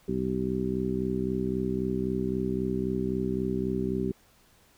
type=harmonic tone; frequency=63.8 Hz; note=C2; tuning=43 cents flat; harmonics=1 / 2 / 3 / 4 / 5 / 6; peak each=-39 / -37 / -31 / -33 / -36 / -31 dBFS; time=0.08-4.12 s; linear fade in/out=5 ms; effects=pink hiss -61 dBFS RMS until 4.77 s